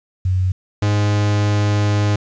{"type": "tone pair in turn", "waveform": ["sine", "45% pulse"], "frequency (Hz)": [92.5, 103.64], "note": ["F#2", "G#2"], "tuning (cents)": [0, -3], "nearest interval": "major second", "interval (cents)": 197, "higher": "second", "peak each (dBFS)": -14, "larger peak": "neither", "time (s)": [[0.25, 0.52], [0.82, 2.16]], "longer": "second", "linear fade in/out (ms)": 5, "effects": ["resampled to 16000 Hz", "8-bit"]}